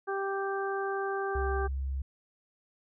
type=harmonic tone; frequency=392 Hz; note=G4; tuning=in tune; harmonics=1 / 2 / 3 / 4; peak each=-32 / -36 / -38 / -38 dBFS; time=0.07-1.68 s; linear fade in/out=20 ms
type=tone; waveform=sine; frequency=67.2 Hz; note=C2; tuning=47 cents sharp; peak=-30 dBFS; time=1.35-2.02 s; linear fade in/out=5 ms
effects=none